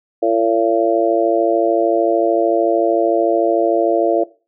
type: harmonic tone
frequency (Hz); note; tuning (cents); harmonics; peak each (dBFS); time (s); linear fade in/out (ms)
113.4; A#2; -47; 3 / 4 / 5 / 6; -18 / -18 / -18 / -18; 0.22-4.24; 10
effects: noise-tail reverb RT60 0.3 s tail -17 dB re dry